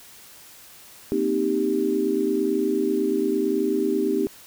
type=chord; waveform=sine; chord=C minor seventh; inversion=third; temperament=equal; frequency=233.1 / 261.6 / 311.1 / 392 Hz; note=Bb3 / C4 / Eb4 / G4; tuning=0 / 0 / 0 / 0 cents; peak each=-29 / -27 / -25 / -23 dBFS; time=1.12-4.27 s; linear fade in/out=0 ms; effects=white hiss -47 dBFS RMS until 4.46 s